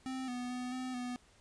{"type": "tone with pitch steps", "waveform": "square", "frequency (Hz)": [260.9, 246.8, 249.3, 255.8, 246.9], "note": ["C4", "B3", "B3", "C4", "B3"], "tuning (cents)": [-5, -1, 16, -39, 0], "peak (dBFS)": -38, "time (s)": [0.06, 1.16], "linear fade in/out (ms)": 0, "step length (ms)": 220, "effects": ["pink hiss -65 dBFS RMS until 1.4 s", "resampled to 22050 Hz"]}